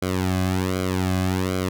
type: tone with flanger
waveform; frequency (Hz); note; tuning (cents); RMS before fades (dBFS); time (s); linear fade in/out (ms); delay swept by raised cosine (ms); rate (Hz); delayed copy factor
sawtooth; 92.9; F#2; +7; -23; 0.02-1.69; 5; 1.1 to 2.2; 1.3; -0.95
effects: none